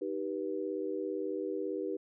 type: chord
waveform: sine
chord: Eb augmented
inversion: none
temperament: just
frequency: 311.1 / 388.9 / 486.1 Hz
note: Eb4 / G4 / B4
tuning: 0 / -14 / -28 cents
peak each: -38 / -36 / -38 dBFS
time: 0.01-1.97 s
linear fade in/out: 10 ms
effects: none